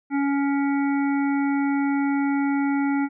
harmonic tone, 280 Hz, C#4, 18 cents sharp, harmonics 1 / 3 / 5 / 7 / 8, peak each -20 / -30 / -34 / -37 / -38 dBFS, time 0.1-3.09 s, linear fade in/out 50 ms, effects none

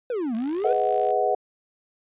triangle exponential two-way sweep, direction down then up, 520 to 215.6 to 520 Hz, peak -22 dBFS, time 0.1-0.73 s, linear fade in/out 2 ms, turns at 0.35 s
click train, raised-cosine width 0.2 ms, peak -28 dBFS, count 43, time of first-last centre 0.35-1.105 s, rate 55.6 Hz
sine chord, G# minor seventh, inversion none, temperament equal with one note detuned, 415.3 / 493.9 / 632 / 740 Hz, G#4 / B4 / D#5 / F#5, 0 / 0 / +27 / 0 cents, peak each -26 / -26 / -26 / -23 dBFS, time 0.64-1.35 s, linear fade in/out 5 ms
effects resampled to 8000 Hz

